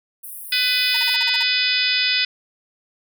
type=high-pass noise; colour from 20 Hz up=pink; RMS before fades=-35 dBFS; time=0.23-1.16 s; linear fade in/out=10 ms; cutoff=9300 Hz; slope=96 dB/octave
type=harmonic tone; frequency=500 Hz; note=B4; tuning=21 cents sharp; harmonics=3 / 4 / 5 / 6 / 7 / 8 / 9 / 10; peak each=-28 / -26 / -23 / -28 / -23 / -27 / -28 / -23 dBFS; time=0.52-2.25 s; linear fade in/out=5 ms
type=tone bursts; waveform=sawtooth; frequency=932.3 Hz; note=A#5; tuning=in tune; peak=-25 dBFS; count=8; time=0.94-1.43 s; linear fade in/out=5 ms; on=28 ms; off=38 ms
effects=none